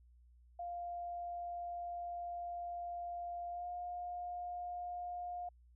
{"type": "tone with pitch glide", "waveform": "sine", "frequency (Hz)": [698.5, 709.5], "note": ["F5", "F5"], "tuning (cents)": [0, 27], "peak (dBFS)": -40, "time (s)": [0.59, 5.49], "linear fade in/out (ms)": 5, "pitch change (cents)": 27, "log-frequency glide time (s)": [3.5, 3.67], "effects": ["added 60 Hz sine -61 dBFS peak until 5.75 s"]}